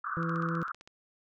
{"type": "band-pass noise", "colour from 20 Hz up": "white", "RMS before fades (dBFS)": -36, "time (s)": [0.04, 0.72], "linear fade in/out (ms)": 5, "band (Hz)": [1100, 1500], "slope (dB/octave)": 96}
{"type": "harmonic tone", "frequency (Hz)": 166.6, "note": "E3", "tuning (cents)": 19, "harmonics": [1, 2, 3], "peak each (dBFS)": [-31, -38, -41], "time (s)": [0.17, 0.63], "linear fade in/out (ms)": 0}
{"type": "click train", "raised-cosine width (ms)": 0.2, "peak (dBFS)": -33, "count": 11, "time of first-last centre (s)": [0.23, 0.875], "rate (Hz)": 15.5}
{"effects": []}